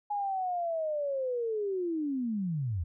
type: linear sweep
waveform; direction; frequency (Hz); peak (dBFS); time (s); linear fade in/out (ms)
sine; down; 834 to 76.4; -29; 0.1-2.84; 10
effects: none